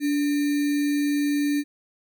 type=tone with sample-and-hold; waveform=sine; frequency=289.5 Hz; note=D4; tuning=25 cents flat; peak=-20 dBFS; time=0-1.64 s; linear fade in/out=50 ms; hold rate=2100 Hz; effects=none